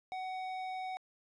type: tone with hard clipping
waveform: triangle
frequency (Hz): 748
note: F#5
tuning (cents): +19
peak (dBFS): -39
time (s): 0.12-0.97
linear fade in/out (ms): 0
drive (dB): 14
effects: resampled to 22050 Hz